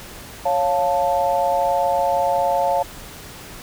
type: chord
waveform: sine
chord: Db augmented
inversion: none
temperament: equal with one note detuned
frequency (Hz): 554.4 / 701.7 / 880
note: Db5 / F5 / A5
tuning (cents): 0 / +8 / 0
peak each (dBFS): -21 / -20 / -21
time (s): 0.45-2.83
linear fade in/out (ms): 10
effects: pink hiss -38 dBFS RMS until 3.62 s